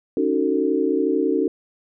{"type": "chord", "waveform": "sine", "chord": "D# half-diminished seventh", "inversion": "third", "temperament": "just", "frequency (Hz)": [280, 311.1, 373.4, 448], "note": ["C#4", "D#4", "F#4", "A4"], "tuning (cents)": [18, 0, 16, 31], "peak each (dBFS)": -23, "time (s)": [0.17, 1.48], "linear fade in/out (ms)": 2, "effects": []}